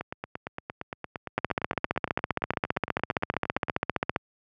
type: two click trains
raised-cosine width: 0.5 ms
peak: -9 / -18 dBFS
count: 43 / 33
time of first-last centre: 1.38-4.161 / 0.01-3.684 s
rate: 15.1 / 8.71 Hz
effects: high-pass 80 Hz 12 dB/octave